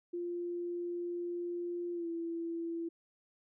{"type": "tone with pitch glide", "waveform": "sine", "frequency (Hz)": [348.5, 334.7], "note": ["F4", "E4"], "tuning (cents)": [-4, 26], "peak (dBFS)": -35, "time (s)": [0.13, 2.89], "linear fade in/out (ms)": 10, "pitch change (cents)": -70, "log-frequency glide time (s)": [1.93, 2.08], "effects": []}